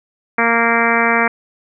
harmonic tone, 231.9 Hz, A#3, 9 cents flat, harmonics 1 / 2 / 3 / 4 / 5 / 6 / 7 / 8 / 9 / 10, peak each -21 / -21 / -21 / -21 / -21 / -21 / -21 / -21 / -21 / -21 dBFS, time 0.38-1.28 s, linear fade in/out 5 ms, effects none

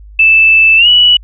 sine tone with pitch glide, 2637 to 2943 Hz, E7 to F#7, 0 to -10 cents, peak -3 dBFS, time 0.19-1.17 s, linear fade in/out 5 ms, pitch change +190 cents, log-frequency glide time 0.77-0.88 s, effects added 51 Hz sine -31 dBFS peak until 1.23 s

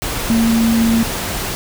sine tone in noise, 228.1 Hz, A#3, 37 cents flat, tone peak -11 dBFS, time 0.3-1.03 s, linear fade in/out 0 ms, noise pink, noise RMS -22 dBFS, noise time 0.02-1.55 s, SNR +8 dB, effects none

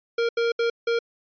square tone bursts at uneven times, 466.2 Hz, A#4, in tune, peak -21 dBFS, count 4, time 0.18-0.29 / 0.37-0.52 / 0.59-0.7 / 0.87-0.99 s, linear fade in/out 5 ms, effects resampled to 11025 Hz

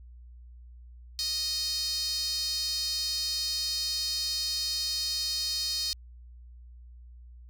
sawtooth tone with high-pass filter, 622.3 Hz, D#5, in tune, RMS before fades -31 dBFS, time 1.19-5.93 s, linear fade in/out 0 ms, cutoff 4600 Hz, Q 8, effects added 60 Hz sine -46 dBFS peak until 7.49 s

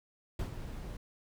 brown noise with ADSR envelope, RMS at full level -34 dBFS, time 0.39-0.97 s, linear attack 4 ms, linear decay 93 ms, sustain -8 dB, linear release 5 ms, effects none

